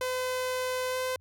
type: tone with pitch glide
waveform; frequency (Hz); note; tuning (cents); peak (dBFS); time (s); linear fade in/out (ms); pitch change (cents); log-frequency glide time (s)
sawtooth; 509 to 512.8; C5 to C5; -48 to -35; -25; 0.01-1.16; 2; +13; 0.89-0.97
effects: added 89 Hz sine -57 dBFS peak until 1.2 s